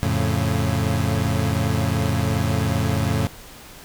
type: chord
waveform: 30% pulse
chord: F augmented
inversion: none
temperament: equal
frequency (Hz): 87.31 / 110 / 138.59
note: F2 / A2 / C#3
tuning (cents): 0 / 0 / 0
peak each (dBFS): -21 / -20 / -22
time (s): 0.03-3.27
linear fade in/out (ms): 0
effects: pink hiss -42 dBFS RMS until 3.84 s